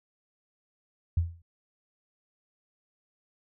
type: tone with exponential decay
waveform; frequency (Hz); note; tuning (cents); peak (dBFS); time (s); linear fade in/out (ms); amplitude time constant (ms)
sine; 84.6; E2; +45; -19; 1.17-1.42; 5; 53
effects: none